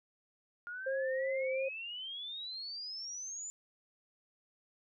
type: exponential sweep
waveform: sine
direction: up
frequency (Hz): 1412 to 7140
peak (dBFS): -40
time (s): 0.67-3.5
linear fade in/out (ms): 0
type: tone with vibrato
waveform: sine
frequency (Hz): 529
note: C5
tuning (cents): +19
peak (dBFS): -32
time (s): 0.86-1.69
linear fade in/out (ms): 10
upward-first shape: sine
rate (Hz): 2.8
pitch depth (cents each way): 22
effects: none